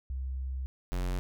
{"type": "tone pair in turn", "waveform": ["sine", "square"], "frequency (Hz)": [65.41, 45.07], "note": ["C2", "F#1"], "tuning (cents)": [0, -45], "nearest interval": "tritone", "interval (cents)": 645, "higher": "first", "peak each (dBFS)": [-32, -30], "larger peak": "second", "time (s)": [[0.1, 0.66], [0.92, 1.19]], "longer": "first", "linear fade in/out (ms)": 0, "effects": []}